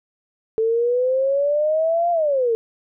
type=exponential two-way sweep; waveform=sine; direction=up then down; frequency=440 to 700 to 442.8 Hz; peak=-16 dBFS; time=0.58-2.55 s; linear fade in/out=0 ms; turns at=2.11 s; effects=none